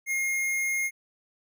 square tone, 2139 Hz, C7, 38 cents sharp, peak -26 dBFS, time 0.06-0.91 s, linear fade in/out 50 ms, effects none

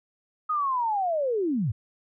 sine linear sweep, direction down, 1265 to 91.7 Hz, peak -23 dBFS, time 0.49-1.72 s, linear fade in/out 10 ms, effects none

